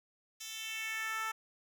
10% pulse tone with high-pass filter sweep, 442 Hz, A4, 8 cents sharp, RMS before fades -39 dBFS, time 0.4-1.32 s, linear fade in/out 10 ms, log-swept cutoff 4400 to 1100 Hz, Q 2.3, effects none

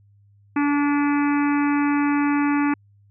harmonic tone with a mistuned harmonic, 288.9 Hz, D4, 28 cents flat, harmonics 1 / 3 / 4 / 5 / 6 / 7 / 8 / 9, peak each -18 / -28 / -30 / -32 / -34 / -35 / -36 / -37 dBFS, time 0.56-2.74 s, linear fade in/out 5 ms, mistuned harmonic 9, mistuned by -18 cents, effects added 101 Hz sine -52 dBFS peak until 3.1 s

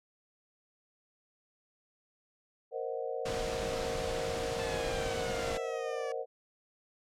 sine chord, C half-diminished seventh, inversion third, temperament equal, 466.2 / 523.3 / 622.3 / 740 Hz, Bb4 / C5 / Eb5 / Gb5, 0 / 0 / 0 / 0 cents, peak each -37 / -38 / -42 / -43 dBFS, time 2.71-6.26 s, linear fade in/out 50 ms
pink noise, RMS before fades -38 dBFS, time 3.25-5.58 s, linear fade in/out 10 ms
15% pulse exponential sweep, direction down, 883 to 570 Hz, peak -35 dBFS, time 4.59-6.12 s, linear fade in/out 2 ms
effects low-pass 7000 Hz 12 dB/octave

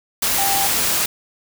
sine tone in noise, 790 Hz, G5, 13 cents sharp, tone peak -21 dBFS, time 0.38-0.67 s, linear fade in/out 5 ms, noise white, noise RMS -19 dBFS, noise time 0.22-1.06 s, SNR -5 dB, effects none

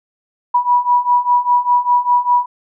sine beating tone pair, 973 / 978 Hz, B5 / B5, -26 / -17 cents, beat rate 5 Hz, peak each -15 / -13 dBFS, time 0.54-2.46 s, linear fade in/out 10 ms, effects none

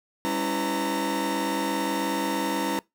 40% pulse tone cluster, 199 / 279.4 / 328.6 / 502 / 918 Hz, G3 / C#4 / E4 / B4 / A#5, +26 / +14 / -5 / +28 / -27 cents, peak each -33 / -30 / -30 / -33 / -29 dBFS, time 0.25-2.79 s, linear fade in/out 0 ms, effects noise-tail reverb RT60 0.2 s tail -24 dB re dry

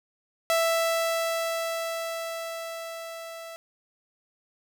sawtooth tone with level ramp, 661 Hz, E5, 5 cents sharp, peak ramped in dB -17 to -35 dBFS, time 0.5-3.56 s, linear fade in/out 0 ms, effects none

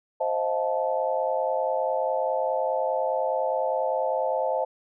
sine chord, F dominant seventh, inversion second, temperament just, 523.8 / 628.6 / 698.5 / 873.1 Hz, C5 / Eb5 / F5 / A5, +2 / +18 / 0 / -14 cents, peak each -27 / -28 / -31 / -29 dBFS, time 0.2-4.65 s, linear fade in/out 10 ms, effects none

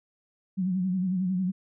sine tone with vibrato, 185 Hz, F#3, in tune, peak -24 dBFS, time 0.57-1.52 s, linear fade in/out 20 ms, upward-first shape sine, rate 11 Hz, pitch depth 68 cents each way, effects none

